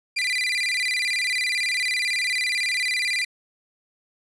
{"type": "tone with vibrato", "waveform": "30% pulse", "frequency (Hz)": 2189, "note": "C#7", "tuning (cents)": -22, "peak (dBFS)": -19, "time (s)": [0.16, 3.25], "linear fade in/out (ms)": 10, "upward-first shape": "square", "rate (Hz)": 18, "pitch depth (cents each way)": 150, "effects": ["resampled to 22050 Hz"]}